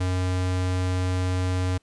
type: tone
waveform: square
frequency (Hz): 91.7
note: F#2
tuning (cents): -15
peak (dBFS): -23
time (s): 0-1.78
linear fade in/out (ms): 10
effects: pink hiss -68 dBFS RMS until 1.82 s + resampled to 22050 Hz